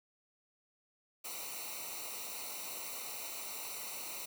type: noise with comb filter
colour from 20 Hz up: white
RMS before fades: -43 dBFS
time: 1.24-4.26 s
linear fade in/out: 10 ms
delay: 0.6 ms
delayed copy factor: -0.85
effects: none